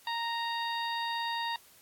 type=harmonic tone; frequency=930 Hz; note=A#5; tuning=4 cents flat; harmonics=1 / 2 / 3 / 4 / 5; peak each=-33 / -38 / -43 / -39 / -44 dBFS; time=0.07-1.56 s; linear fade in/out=2 ms; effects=white hiss -59 dBFS RMS until 1.81 s + AAC 64 kbps